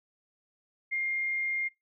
sine tone, 2119 Hz, C7, 21 cents sharp, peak -28 dBFS, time 0.91-1.69 s, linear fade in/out 20 ms, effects noise-tail reverb RT60 0.2 s tail -22 dB re dry

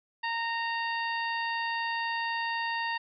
harmonic tone, 924 Hz, A#5, 16 cents flat, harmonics 1 / 2 / 3 / 4 / 5, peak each -32 / -33 / -38 / -44 / -43 dBFS, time 0.23-2.98 s, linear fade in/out 10 ms, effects none

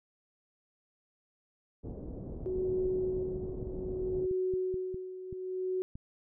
pink low-pass noise, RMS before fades -41 dBFS, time 1.83-4.27 s, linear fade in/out 20 ms, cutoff 520 Hz, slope 24 dB/octave
sine tone with tremolo, 371.2 Hz, F#4, 6 cents sharp, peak -28 dBFS, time 2.46-5.82 s, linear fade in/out 0 ms, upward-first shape sine, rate 0.64 Hz, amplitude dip 75%
clicks, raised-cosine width 5 ms, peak -31 dBFS, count 11, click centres 3.183 / 3.361 / 3.44 / 3.496 / 3.628 / 4.312 / 4.538 / 4.742 / 4.944 / 5.327 / 5.955 s
effects none

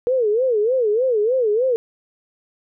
sine tone with vibrato, 466.7 Hz, A#4, 2 cents sharp, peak -15 dBFS, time 0.07-1.76 s, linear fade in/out 0 ms, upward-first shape sine, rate 3.3 Hz, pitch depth 210 cents each way, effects none

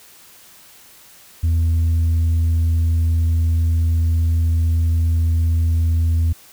sine tone, 82.41 Hz, E2, in tune, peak -11 dBFS, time 1.43-6.33 s, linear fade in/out 10 ms, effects tanh soft clip ceiling -13 dBFS + white hiss -46 dBFS RMS until 6.52 s

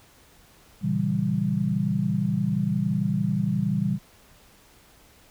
sine chord, A# diminished seventh, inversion none, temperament equal with one note detuned, 117.69 / 138.59 / 164.81 / 196 Hz, A#2 / C#3 / E3 / G3, +17 / 0 / 0 / 0 cents, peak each -30 / -29 / -27 / -25 dBFS, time 0.81-3.99 s, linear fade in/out 50 ms, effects pink hiss -55 dBFS RMS until 5.3 s

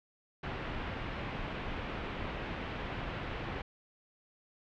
pink low-pass noise, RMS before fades -39 dBFS, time 0.43-3.62 s, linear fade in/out 5 ms, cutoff 3000 Hz, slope 24 dB/octave, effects none

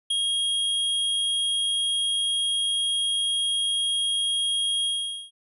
square tone with ADSR envelope, 3266 Hz, G#7, 30 cents flat, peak -21 dBFS, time 0.1-5.31 s, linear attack 8 ms, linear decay 8 ms, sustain -2 dB, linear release 460 ms, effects resampled to 32000 Hz

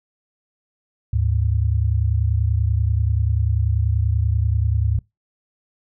sine tone pair together, 75.2 / 105.52 Hz, D2 / G#2, +42 / +28 cents, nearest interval tritone, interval 586 cents, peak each -19 dBFS, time 1.13-4.99 s, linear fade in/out 5 ms, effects noise-tail reverb RT60 0.2 s tail -24 dB re dry

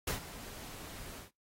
pink noise with ADSR envelope, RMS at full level -33 dBFS, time 0.07-1.31 s, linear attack 7 ms, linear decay 120 ms, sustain -15 dB, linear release 130 ms, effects noise-tail reverb RT60 0.2 s tail -24 dB re dry + AAC 48 kbps

